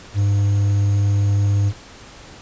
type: tone with quantisation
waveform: triangle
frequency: 100.9 Hz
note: G#2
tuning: 49 cents flat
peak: -12 dBFS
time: 0.14-1.73 s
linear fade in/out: 50 ms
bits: 7
effects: pink hiss -41 dBFS RMS until 2.41 s + resampled to 16000 Hz